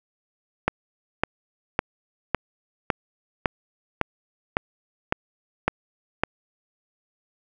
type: click train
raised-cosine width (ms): 0.5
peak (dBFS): -4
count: 11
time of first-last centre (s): 0.68-6.236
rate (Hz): 1.8
effects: none